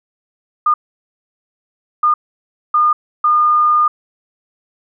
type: tone bursts at uneven times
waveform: sine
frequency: 1216 Hz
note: D#6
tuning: 40 cents flat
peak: -9 dBFS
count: 4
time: 0.66-0.74 / 2.03-2.14 / 2.74-2.93 / 3.24-3.88 s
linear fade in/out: 5 ms
effects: none